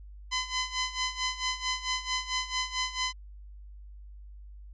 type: tone with tremolo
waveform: 10% pulse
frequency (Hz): 1017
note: C6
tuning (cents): -50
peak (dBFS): -18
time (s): 0.31-3.13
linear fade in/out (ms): 20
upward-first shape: sine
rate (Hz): 4.5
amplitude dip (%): 80
effects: added 50 Hz sine -44 dBFS peak until 4.73 s + resampled to 16000 Hz